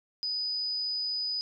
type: tone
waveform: sine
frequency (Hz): 4978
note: D#8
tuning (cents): 0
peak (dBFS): -29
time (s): 0.23-1.41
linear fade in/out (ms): 0
effects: none